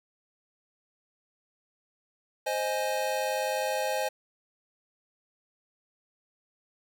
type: chord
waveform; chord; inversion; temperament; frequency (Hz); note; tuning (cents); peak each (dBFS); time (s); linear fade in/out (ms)
square; Ab major; first; equal; 523.3 / 622.3 / 830.6; C5 / Eb5 / Ab5; 0 / 0 / 0; -32 / -33 / -33; 2.46-4.09; 10
effects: 10-bit